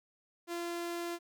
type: tone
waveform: sawtooth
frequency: 343.4 Hz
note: F4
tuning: 29 cents flat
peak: -32 dBFS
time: 0.47-1.19 s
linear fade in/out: 50 ms
effects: none